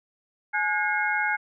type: tone cluster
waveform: sine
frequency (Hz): 845 / 1451 / 1628 / 2153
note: G#5 / F#6 / G#6 / C7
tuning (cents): +30 / -34 / -35 / +49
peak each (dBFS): -28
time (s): 0.53-1.37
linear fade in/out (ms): 20
effects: none